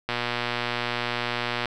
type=click train; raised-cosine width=0.3 ms; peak=-10 dBFS; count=189; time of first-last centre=0.09-1.657 s; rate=120 Hz; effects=none